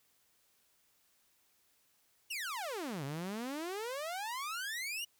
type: exponential two-way sweep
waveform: sawtooth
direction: down then up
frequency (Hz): 2960 to 132.7 to 2960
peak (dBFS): -34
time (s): 2.3-5.05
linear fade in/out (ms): 10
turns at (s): 3.04
effects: white hiss -72 dBFS RMS until 5.19 s